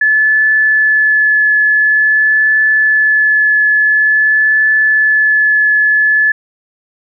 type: tone with vibrato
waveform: sine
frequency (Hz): 1725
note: A6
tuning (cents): -35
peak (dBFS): -7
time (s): 0.01-6.32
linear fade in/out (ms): 5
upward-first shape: triangle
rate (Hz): 0.48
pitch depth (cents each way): 12
effects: none